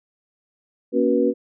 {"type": "tone cluster", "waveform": "sine", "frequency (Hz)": [236.7, 278.9, 371.2, 484.6], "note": ["A#3", "C#4", "F#4", "B4"], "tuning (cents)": [27, 11, 6, -33], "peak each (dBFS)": [-23, -21, -22, -20], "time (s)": [0.92, 1.34], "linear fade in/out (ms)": 50, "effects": []}